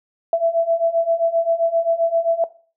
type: beating tone pair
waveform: sine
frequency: 662 / 669.6 Hz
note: E5 / E5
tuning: +7 / +27 cents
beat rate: 7.6 Hz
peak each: -18 dBFS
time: 0.33-2.44 s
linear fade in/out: 2 ms
effects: noise-tail reverb RT60 0.4 s tail -18 dB re dry